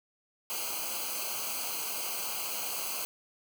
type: noise with comb filter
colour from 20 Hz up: white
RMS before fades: -35 dBFS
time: 0.5-3.05 s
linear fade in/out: 0 ms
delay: 0.55 ms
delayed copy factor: -0.95
effects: none